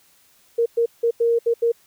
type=tone bursts at uneven times; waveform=sine; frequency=466.2 Hz; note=A#4; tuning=in tune; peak=-15 dBFS; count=6; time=0.58-0.66 / 0.77-0.86 / 1.03-1.11 / 1.2-1.39 / 1.46-1.54 / 1.62-1.72 s; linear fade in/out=10 ms; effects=white hiss -57 dBFS RMS until 1.86 s